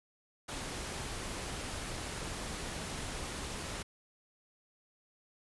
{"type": "noise", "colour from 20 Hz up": "pink", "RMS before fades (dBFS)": -40, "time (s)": [0.48, 3.83], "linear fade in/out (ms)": 10, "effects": ["resampled to 24000 Hz"]}